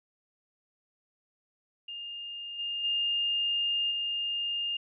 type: tone with level steps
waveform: sine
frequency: 2819 Hz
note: F7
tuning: 16 cents sharp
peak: -37 / -31 / -26 / -29 dBFS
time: 1.88-4.77 s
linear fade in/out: 5 ms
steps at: 2.58 / 2.83 / 3.9 s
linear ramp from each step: 20 ms
effects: none